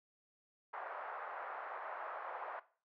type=band-pass noise; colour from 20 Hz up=pink; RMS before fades=-45 dBFS; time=0.73-2.6 s; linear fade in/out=10 ms; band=610 to 1500 Hz; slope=24 dB/octave; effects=noise-tail reverb RT60 0.4 s tail -17 dB re dry + high-pass 400 Hz 12 dB/octave